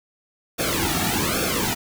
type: noise with flanger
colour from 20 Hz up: pink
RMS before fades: -23 dBFS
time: 0.58-1.75 s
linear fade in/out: 20 ms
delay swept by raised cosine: 1 to 2 ms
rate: 1.2 Hz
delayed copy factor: -0.85
effects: none